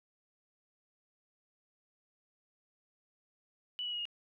sine tone with pitch steps, 2960 / 2926 / 2892 / 2859 Hz, F#7 / F#7 / F#7 / F7, 0 / -20 / -40 / +40 cents, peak -35 dBFS, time 3.79-4.054 s, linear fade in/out 0 ms, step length 66 ms, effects none

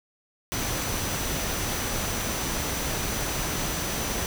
sine tone in noise, 5970 Hz, F#8, 15 cents sharp, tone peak -37 dBFS, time 0.52-4.26 s, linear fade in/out 0 ms, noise pink, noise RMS -29 dBFS, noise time 0.52-4.26 s, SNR -11 dB, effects none

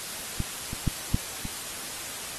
clicks, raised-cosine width 5 ms, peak -15 / -21 / -10 / -9 / -21 dBFS, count 5, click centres 0.403 / 0.731 / 0.877 / 1.145 / 1.453 s, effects white hiss -36 dBFS RMS until 2.38 s + AAC 32 kbps

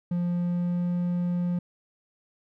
triangle tone with pitch glide, 175 to 176.12 Hz, F3 to F3, +4 to +15 cents, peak -22 dBFS, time 0.11-1.59 s, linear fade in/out 5 ms, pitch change +11 cents, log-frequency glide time 0.3-0.95 s, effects none

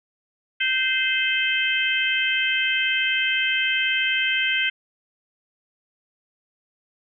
harmonic tone, 519 Hz, C5, 14 cents flat, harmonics 3 / 4 / 5 / 6, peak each -25 / -25 / -25 / -25 dBFS, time 0.6-4.7 s, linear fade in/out 10 ms, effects none

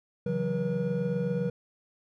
triangle tone cluster, 137.8 / 165.4 / 185.3 / 480.5 Hz, C#3 / E3 / F#3 / B4, -10 / +6 / +3 / -48 cents, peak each -33 / -31 / -29 / -29 dBFS, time 0.26-1.5 s, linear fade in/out 5 ms, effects none

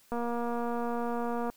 click train, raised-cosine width 1 ms, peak -21 dBFS, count 328, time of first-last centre 0.12-1.5 s, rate 237 Hz, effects white hiss -62 dBFS RMS until 1.56 s

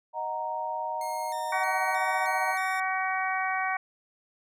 sine chord, D# minor, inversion none, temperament equal, 622.3 / 740 / 932.3 Hz, D#5 / F#5 / A#5, 0 / 0 / 0 cents, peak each -36 / -36 / -31 dBFS, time 0.13-2.56 s, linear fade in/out 50 ms
10% pulse tone with vibrato, 1976 Hz, B6, in tune, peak -33 dBFS, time 1.01-2.8 s, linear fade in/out 2 ms, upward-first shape square, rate 1.6 Hz, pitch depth 140 cents each way
harmonic tone, 377.5 Hz, F#4, 35 cents sharp, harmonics 2 / 3 / 4 / 5 / 6, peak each -30 / -33 / -34 / -33 / -34 dBFS, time 1.52-3.77 s, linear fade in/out 5 ms
effects none

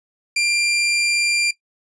sawtooth tone, 2381 Hz, D7, 23 cents sharp, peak -13 dBFS, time 0.36-1.51 s, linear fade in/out 5 ms, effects noise-tail reverb RT60 0.1 s tail -17 dB re dry + resampled to 22050 Hz

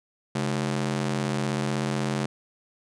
sawtooth ring-modulated tone, 172.5 Hz, F3, 21 cents flat, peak -18 dBFS, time 0.35-2.26 s, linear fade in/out 5 ms, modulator 37.9 Hz, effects resampled to 22050 Hz

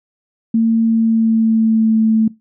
sine tone with pitch glide, 226.4 to 221 Hz, A3 to A3, +50 to +8 cents, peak -10 dBFS, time 0.54-2.28 s, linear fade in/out 5 ms, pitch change -42 cents, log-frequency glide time 0.84-1.99 s, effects noise-tail reverb RT60 0.2 s tail -20 dB re dry

